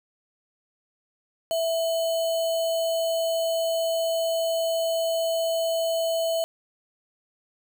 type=tone with sample-and-hold; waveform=sine; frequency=659.3 Hz; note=E5; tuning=in tune; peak=-22 dBFS; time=1.51-6.44 s; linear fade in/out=0 ms; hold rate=3675 Hz; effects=none